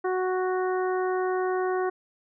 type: harmonic tone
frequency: 370 Hz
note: F#4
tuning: in tune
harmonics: 1 / 2 / 3 / 4 / 5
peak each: -25 / -31 / -34 / -37 / -41 dBFS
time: 0.04-1.9 s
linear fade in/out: 10 ms
effects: none